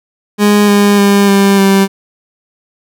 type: tone with pitch steps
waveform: 30% pulse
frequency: 206.7 / 203.7 / 200.8 / 197.94 / 195.1 Hz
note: G#3 / G#3 / G3 / G3 / G3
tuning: -8 / -33 / +42 / +17 / -8 cents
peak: -3 dBFS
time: 0.38-1.88 s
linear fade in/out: 50 ms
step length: 300 ms
effects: none